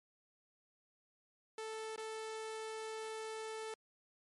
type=tone with dropouts; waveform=sawtooth; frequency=440 Hz; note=A4; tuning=in tune; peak=-38 dBFS; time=1.58-3.74 s; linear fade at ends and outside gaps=2 ms; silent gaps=1.961-1.978 s; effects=MP3 48 kbps